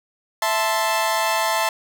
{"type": "chord", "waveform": "sawtooth", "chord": "A minor", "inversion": "second", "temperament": "equal", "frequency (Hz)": [659.3, 880, 1046.5], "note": ["E5", "A5", "C6"], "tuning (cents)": [0, 0, 0], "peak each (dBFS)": [-20, -18, -21], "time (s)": [0.42, 1.69], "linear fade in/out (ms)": 2, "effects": []}